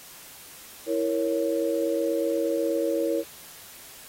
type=chord; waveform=sine; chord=A# diminished; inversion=second; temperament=equal; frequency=329.6 / 466.2 / 554.4 Hz; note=E4 / A#4 / C#5; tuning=0 / 0 / 0 cents; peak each=-27 dBFS; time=0.86-3.24 s; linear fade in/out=50 ms; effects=white hiss -46 dBFS RMS until 4.08 s + AAC 48 kbps